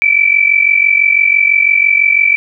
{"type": "tone pair together", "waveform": "sine", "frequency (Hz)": [2297, 2343], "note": ["D7", "D7"], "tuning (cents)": [-39, -5], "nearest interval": "unison", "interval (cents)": 34, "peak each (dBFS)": -10, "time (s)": [0.02, 2.36], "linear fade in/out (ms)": 0, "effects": []}